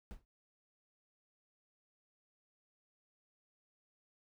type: noise with exponential decay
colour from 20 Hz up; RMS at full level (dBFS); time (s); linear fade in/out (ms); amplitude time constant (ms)
brown; -40; 0.11-0.25; 0; 29
effects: none